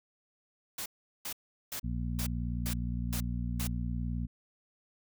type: noise bursts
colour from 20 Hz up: white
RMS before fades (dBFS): -38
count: 7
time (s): 0.78-3.673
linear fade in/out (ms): 5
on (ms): 79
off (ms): 390
type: harmonic tone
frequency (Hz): 59.5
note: A#1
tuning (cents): +36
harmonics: 1 / 2 / 3 / 4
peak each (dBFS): -34 / -37 / -39 / -40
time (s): 1.83-4.27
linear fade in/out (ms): 20
effects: none